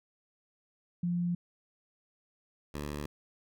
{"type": "tone pair in turn", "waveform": ["sine", "10% pulse"], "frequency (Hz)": [174.61, 73.41], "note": ["F3", "D2"], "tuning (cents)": [0, 0], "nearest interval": "octave + minor third", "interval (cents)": 1500, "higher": "first", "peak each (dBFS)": [-28, -28], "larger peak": "neither", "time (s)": [[1.03, 1.35], [2.74, 3.06]], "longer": "neither", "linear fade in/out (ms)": 5, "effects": []}